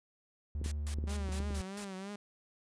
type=tone; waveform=triangle; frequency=74 Hz; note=D2; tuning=14 cents sharp; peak=-32 dBFS; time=0.55-1.61 s; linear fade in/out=0 ms
type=clicks; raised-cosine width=3 ms; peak=-29 dBFS; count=7; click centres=0.615 / 0.661 / 0.986 / 1.04 / 1.29 / 1.403 / 1.507 s
type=noise bursts; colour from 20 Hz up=white; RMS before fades=-45 dBFS; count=6; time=0.64-1.846 s; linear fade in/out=2 ms; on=76 ms; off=150 ms
type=tone with vibrato; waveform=sawtooth; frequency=196 Hz; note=G3; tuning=in tune; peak=-37 dBFS; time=1.07-2.16 s; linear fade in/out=5 ms; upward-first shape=triangle; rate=3.1 Hz; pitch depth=99 cents each way
effects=resampled to 22050 Hz